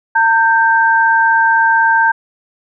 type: tone pair together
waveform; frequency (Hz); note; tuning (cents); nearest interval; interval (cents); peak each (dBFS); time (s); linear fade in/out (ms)
sine; 907.9 / 1569; A#5 / G6; -46 / +1; major sixth; 947; -11; 0.15-2.12; 10
effects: none